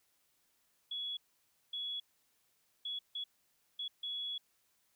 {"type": "tone bursts at uneven times", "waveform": "sine", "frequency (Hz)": 3375, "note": "G#7", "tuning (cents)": 27, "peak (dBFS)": -37, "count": 6, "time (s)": [[0.91, 1.17], [1.73, 2], [2.85, 2.99], [3.15, 3.24], [3.79, 3.88], [4.03, 4.38]], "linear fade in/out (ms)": 5, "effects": ["white hiss -75 dBFS RMS until 4.95 s"]}